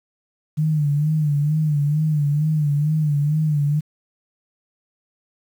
sine tone with vibrato, 150.1 Hz, D3, 38 cents sharp, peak -16 dBFS, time 0.57-3.81 s, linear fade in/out 20 ms, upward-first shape sine, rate 2.2 Hz, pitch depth 75 cents each way, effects 8-bit

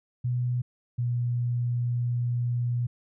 sine tone pair in turn, 123.3 / 121.04 Hz, B2 / B2, -2 / -34 cents, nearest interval unison, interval 32 cents, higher first, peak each -24 dBFS, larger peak neither, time 0.24-0.62 / 0.98-2.87 s, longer second, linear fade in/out 10 ms, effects none

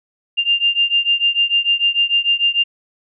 sine beating tone pair, 2794 / 2800.7 Hz, F7 / F7, 0 / +4 cents, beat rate 6.7 Hz, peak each -16 / -17 dBFS, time 0.37-2.64 s, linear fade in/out 20 ms, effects none

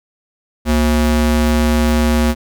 square ring-modulated tone, 149.6 Hz, D3, 32 cents sharp, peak -9 dBFS, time 0.65-2.35 s, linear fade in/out 50 ms, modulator 83.8 Hz, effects none

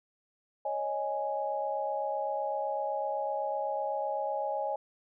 sine chord, C# suspended second, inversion none, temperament equal, 554.4 / 622.3 / 830.6 Hz, C#5 / D#5 / G#5, 0 / 0 / 0 cents, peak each -35 / -35 / -33 dBFS, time 0.65-4.76 s, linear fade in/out 5 ms, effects none

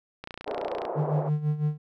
click train, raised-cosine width 0.3 ms, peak -21 dBFS, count 19, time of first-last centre 0.24-0.852 s, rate 29.4 Hz
pink band-pass noise, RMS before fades -32 dBFS, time 0.46-1.3 s, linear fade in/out 20 ms, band 410 to 820 Hz, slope 24 dB/octave
triangle tone with tremolo, 150.6 Hz, D3, 44 cents sharp, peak -19 dBFS, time 0.95-1.78 s, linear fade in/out 50 ms, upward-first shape sine, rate 6 Hz, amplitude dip 75%
effects none

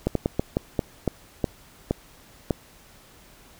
slowing click train, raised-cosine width 2 ms, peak -8 dBFS, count 10, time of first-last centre 0.07-2.508 s, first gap 83 ms, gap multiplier 1.28, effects pink hiss -52 dBFS RMS until 3.59 s

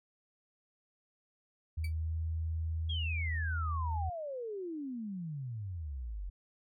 sine tone with pitch glide, 79.7 to 80.91 Hz, D#2 to E2, +42 to -32 cents, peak -32 dBFS, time 1.77-4.1 s, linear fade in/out 10 ms, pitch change +26 cents, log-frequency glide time 1.98-2.15 s
35% pulse tone with exponential decay, 2300 Hz, D7, 37 cents flat, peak -38 dBFS, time 1.84-1.93 s, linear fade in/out 5 ms, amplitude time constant 19 ms
sine exponential sweep, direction down, 3352 to 43.65 Hz, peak -37 dBFS, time 2.89-6.3 s, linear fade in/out 10 ms
effects none

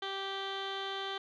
15% pulse tone with low-pass filter, 390.4 Hz, G4, 7 cents flat, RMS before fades -38 dBFS, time 0.02-1.18 s, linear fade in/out 5 ms, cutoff 3200 Hz, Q 5.6, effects none

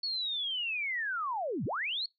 sine linear two-way sweep, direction down then up, 4438 to 96.7 to 4438 Hz, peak -31 dBFS, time 0.03-2.06 s, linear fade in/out 5 ms, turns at 1.65 s, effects noise-tail reverb RT60 0.2 s tail -25 dB re dry

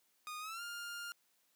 sawtooth tone with pitch glide, 1231 to 1405.9 Hz, D#6 to F6, -19 to +11 cents, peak -39 dBFS, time 0.27-1.12 s, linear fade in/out 0 ms, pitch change +230 cents, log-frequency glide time 0.4-0.62 s, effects white hiss -75 dBFS RMS until 1.55 s + high-pass 150 Hz 12 dB/octave

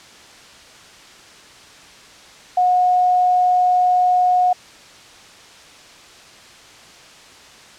sine tone, 726 Hz, F#5, 33 cents flat, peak -12 dBFS, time 2.57-4.53 s, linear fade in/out 5 ms, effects white hiss -43 dBFS RMS until 7.78 s + low-pass 6000 Hz 12 dB/octave

